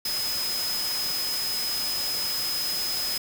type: tone in noise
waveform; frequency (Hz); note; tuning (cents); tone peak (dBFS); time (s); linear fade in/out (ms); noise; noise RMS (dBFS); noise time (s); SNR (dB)
sine; 5070; D#8; +32; -27; 0.05-3.18; 5; white; -32; 0.05-3.18; +2
effects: none